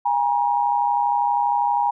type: tone pair together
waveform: sine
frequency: 817.5 / 950 Hz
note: G#5 / A#5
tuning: -28 / +33 cents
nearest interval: minor third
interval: 261 cents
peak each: -20 dBFS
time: 0.05-1.91 s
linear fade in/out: 10 ms
effects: none